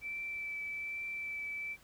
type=tone with vibrato; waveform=sine; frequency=2323 Hz; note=D7; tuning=20 cents flat; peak=-37 dBFS; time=0.01-1.77 s; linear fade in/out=50 ms; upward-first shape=triangle; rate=1.2 Hz; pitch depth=14 cents each way; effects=pink hiss -62 dBFS RMS until 1.83 s